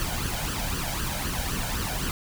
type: noise with flanger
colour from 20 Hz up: pink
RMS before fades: -29 dBFS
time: 0-2.11 s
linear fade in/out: 0 ms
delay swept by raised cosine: 0.65 to 1.33 ms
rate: 3.9 Hz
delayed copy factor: +0.65
effects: none